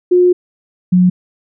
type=tone pair in turn; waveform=sine; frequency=358.9 / 181.17 Hz; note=F4 / F#3; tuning=+47 / -36 cents; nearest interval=octave; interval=1183 cents; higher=first; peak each=-6 dBFS; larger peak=neither; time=0.11-0.33 / 0.92-1.1 s; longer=first; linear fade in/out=10 ms; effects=none